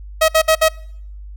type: tone bursts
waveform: sawtooth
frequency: 637 Hz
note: D#5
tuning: 41 cents sharp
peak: -6 dBFS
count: 4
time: 0.21-0.687 s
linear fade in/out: 10 ms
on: 75 ms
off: 59 ms
effects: noise-tail reverb RT60 0.7 s tail -25 dB re dry + added 50 Hz sine -31 dBFS peak until 1.36 s